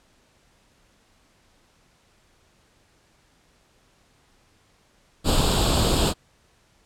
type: noise with comb filter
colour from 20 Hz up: pink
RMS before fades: -20 dBFS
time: 5.24-6.14 s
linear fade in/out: 50 ms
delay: 0.25 ms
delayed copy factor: +0.75
effects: pink hiss -61 dBFS RMS until 6.85 s + low-pass 9000 Hz 12 dB/octave